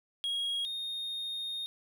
triangle tone pair in turn, 3290 / 3693 Hz, G#7 / A#7, -17 / -17 cents, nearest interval major second, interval 200 cents, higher second, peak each -29 / -33 dBFS, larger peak first, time 0.24-0.65 / 0.65-1.66 s, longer second, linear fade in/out 0 ms, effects none

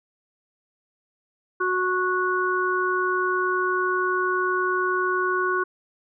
harmonic tone, 367.6 Hz, F#4, 11 cents flat, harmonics 1 / 3 / 4, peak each -25 / -25 / -25 dBFS, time 1.6-5.64 s, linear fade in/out 10 ms, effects none

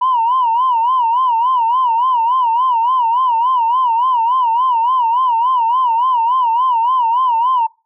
sine tone with vibrato, 970 Hz, B5, 31 cents flat, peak -10 dBFS, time 0.01-7.67 s, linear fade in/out 10 ms, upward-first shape sine, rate 3.5 Hz, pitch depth 130 cents each way, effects noise-tail reverb RT60 0.3 s tail -24 dB re dry + tanh soft clip ceiling -7 dBFS

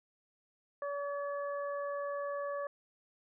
harmonic tone, 570 Hz, C#5, 48 cents sharp, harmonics 1 / 2 / 3, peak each -36 / -41 / -47 dBFS, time 0.82-2.67 s, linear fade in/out 2 ms, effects none

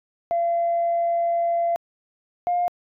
sine tone pair in turn, 683 / 706.7 Hz, F5 / F5, -39 / +20 cents, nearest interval minor second, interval 59 cents, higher second, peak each -18 dBFS, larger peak neither, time 0.31-1.76 / 2.47-2.68 s, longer first, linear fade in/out 0 ms, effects tanh soft clip ceiling -15 dBFS

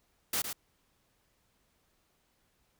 white noise with echo, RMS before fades -31 dBFS, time 0.33-0.42 s, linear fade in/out 5 ms, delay 110 ms, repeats 1, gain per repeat -7 dB, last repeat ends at 0.53 s, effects pink hiss -73 dBFS RMS until 2.79 s

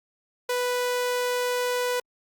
sawtooth tone, 493.9 Hz, B4, in tune, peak -20 dBFS, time 0.49-2 s, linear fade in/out 5 ms, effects Opus 48 kbps

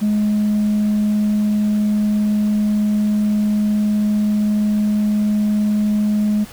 sine tone, 210.2 Hz, G#3, 21 cents sharp, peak -12 dBFS, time 0.01-6.45 s, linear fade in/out 20 ms, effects tanh soft clip ceiling -12 dBFS + pink hiss -39 dBFS RMS until 6.52 s

